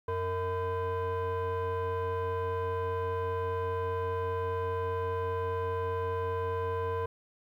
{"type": "tone with frequency modulation", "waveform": "sine", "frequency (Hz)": 460, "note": "A#4", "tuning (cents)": -23, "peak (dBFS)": -27, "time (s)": [0.08, 7.06], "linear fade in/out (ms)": 5, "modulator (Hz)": 551, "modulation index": 1.1, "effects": ["tanh soft clip ceiling -28 dBFS", "11-bit"]}